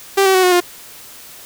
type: tone with pitch steps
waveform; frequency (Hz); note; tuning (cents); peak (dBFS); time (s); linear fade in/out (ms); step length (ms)
sawtooth; 391.9 / 382.1 / 372.5 / 363.1 / 354; G4 / G4 / F#4 / F#4 / F4; 0 / -44 / +12 / -33 / +23; -6; 0.17-0.605; 10; 87
effects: white hiss -38 dBFS RMS until 1.45 s